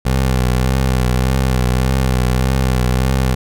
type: tone with vibrato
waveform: 20% pulse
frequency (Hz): 64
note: C2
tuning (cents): -38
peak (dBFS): -8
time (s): 0.05-3.35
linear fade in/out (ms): 10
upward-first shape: triangle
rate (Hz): 1.7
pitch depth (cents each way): 63
effects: none